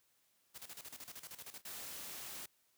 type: noise with tremolo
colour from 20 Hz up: white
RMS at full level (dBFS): -49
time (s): 0.54-1.62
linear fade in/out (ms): 20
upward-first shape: square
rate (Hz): 13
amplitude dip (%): 75
type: noise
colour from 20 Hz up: white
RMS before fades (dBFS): -47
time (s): 1.65-2.46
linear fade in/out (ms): 5
effects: white hiss -75 dBFS RMS until 2.77 s + high-pass 60 Hz 12 dB/octave